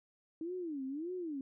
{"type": "tone with vibrato", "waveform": "sine", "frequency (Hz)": 311.1, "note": "D#4", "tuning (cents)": 0, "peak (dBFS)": -37, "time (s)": [0.41, 1.41], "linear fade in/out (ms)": 2, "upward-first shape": "sine", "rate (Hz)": 1.7, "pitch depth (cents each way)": 290, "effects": []}